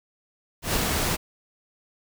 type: noise with ADSR envelope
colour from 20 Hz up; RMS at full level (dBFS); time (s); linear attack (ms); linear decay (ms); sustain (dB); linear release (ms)
pink; -23; 0.62-1.17; 120; 38; -2; 24
effects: none